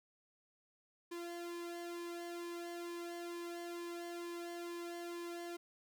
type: tone with flanger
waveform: sawtooth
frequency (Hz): 344.5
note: F4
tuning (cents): -24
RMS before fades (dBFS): -45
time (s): 1.11-5.57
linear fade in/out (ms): 10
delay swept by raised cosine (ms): 1.5 to 2.12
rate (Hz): 2.2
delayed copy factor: -0.8
effects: none